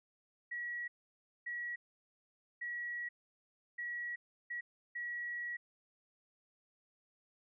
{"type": "tone bursts at uneven times", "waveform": "sine", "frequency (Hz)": 1921, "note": "B6", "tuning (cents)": -48, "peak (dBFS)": -38, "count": 6, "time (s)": [[0.51, 0.88], [1.46, 1.76], [2.61, 3.09], [3.78, 4.16], [4.5, 4.61], [4.95, 5.57]], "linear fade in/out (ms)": 10, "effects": []}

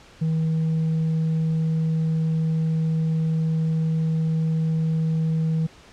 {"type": "tone with tanh clipping", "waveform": "triangle", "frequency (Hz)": 160.2, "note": "E3", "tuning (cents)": -49, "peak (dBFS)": -20, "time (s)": [0.21, 5.67], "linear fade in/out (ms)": 10, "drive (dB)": 7, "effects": ["pink hiss -49 dBFS RMS until 5.92 s", "low-pass 6000 Hz 12 dB/octave"]}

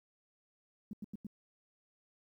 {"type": "tone bursts", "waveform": "sine", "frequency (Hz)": 208.1, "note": "G#3", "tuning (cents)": 4, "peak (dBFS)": -39, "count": 4, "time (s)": [0.91, 1.268], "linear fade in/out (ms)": 2, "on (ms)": 22, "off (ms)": 90, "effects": ["12-bit"]}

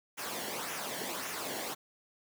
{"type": "noise with flanger", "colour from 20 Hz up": "pink", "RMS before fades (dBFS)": -38, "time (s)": [0.17, 1.75], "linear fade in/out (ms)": 20, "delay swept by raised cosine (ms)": [0.23, 0.82], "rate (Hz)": 1.8, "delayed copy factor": -0.55, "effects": ["high-pass 200 Hz 12 dB/octave"]}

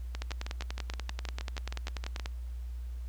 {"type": "two click trains", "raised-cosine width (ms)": 0.2, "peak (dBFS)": [-21, -19], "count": [14, 22], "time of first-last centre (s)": [[0.15, 2.197], [0.22, 2.259]], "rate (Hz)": [6.35, 10.3], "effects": ["added 60 Hz sine -36 dBFS peak until 3.08 s", "pink hiss -63 dBFS RMS until 3.08 s"]}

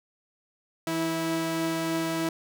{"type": "tone pair together", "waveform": "sawtooth", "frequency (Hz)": [164.81, 326.4], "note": ["E3", "E4"], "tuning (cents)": [0, -17], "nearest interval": "octave", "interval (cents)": 1183, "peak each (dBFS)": [-30, -23], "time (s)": [0.87, 2.29], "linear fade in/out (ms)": 2, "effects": []}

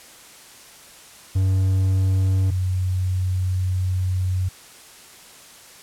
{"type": "tone pair in turn", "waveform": ["triangle", "sine"], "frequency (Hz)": [95, 92.46], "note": ["F#2", "F#2"], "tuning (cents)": [46, -1], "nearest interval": "unison", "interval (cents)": 47, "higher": "first", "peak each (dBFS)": [-14, -19], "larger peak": "first", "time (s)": [[1.35, 2.51], [2.51, 4.49]], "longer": "second", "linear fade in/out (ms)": 10, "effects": ["white hiss -45 dBFS RMS until 5.82 s", "low-pass 11000 Hz 12 dB/octave"]}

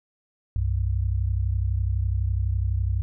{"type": "tone pair together", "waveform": "sine", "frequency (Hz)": [64, 95.96], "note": ["C2", "G2"], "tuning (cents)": [-38, -36], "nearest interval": "perfect fifth", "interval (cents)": 702, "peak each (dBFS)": -24, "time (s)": [0.56, 3.02], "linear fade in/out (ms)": 0, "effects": []}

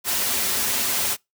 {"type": "noise with comb filter", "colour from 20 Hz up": "white", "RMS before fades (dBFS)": -23, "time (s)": [0.04, 1.17], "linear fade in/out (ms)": 50, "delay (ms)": 6.3, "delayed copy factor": -0.9, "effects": ["noise-tail reverb RT60 0.2 s tail -26 dB re dry", "high-pass 100 Hz 12 dB/octave"]}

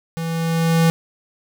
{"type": "tone with level ramp", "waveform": "square", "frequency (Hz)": 164.81, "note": "E3", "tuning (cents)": 0, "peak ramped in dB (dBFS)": [-24, -12], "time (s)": [0.17, 0.9], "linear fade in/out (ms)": 0, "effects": []}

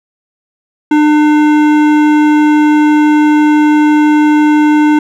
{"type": "tone with hard clipping", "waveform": "sine", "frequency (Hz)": 301, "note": "D4", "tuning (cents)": 43, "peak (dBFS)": -7, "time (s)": [0.91, 4.99], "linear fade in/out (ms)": 5, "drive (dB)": 14, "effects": []}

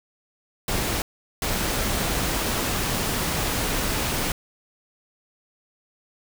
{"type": "noise bursts at uneven times", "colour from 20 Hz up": "pink", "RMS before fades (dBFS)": -25, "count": 2, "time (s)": [[0.68, 1.02], [1.42, 4.32]], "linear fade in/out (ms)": 2, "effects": []}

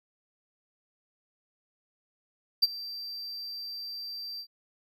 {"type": "tone with ADSR envelope", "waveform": "triangle", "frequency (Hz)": 4693, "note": "D8", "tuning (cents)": -2, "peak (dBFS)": -15, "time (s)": [2.62, 4.47], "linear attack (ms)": 14, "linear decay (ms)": 28, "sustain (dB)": -20, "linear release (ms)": 75, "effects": []}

